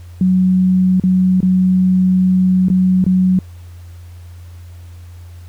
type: tone with dropouts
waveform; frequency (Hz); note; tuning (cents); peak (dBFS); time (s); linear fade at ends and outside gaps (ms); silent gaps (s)
sine; 185.1; F#3; +1; -9; 0.21-3.39; 2; 0.999-1.037 / 1.405-1.429 / 2.685-2.7 / 3.042-3.064
effects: added 87 Hz sine -32 dBFS peak until 5.48 s + pink hiss -50 dBFS RMS until 5.48 s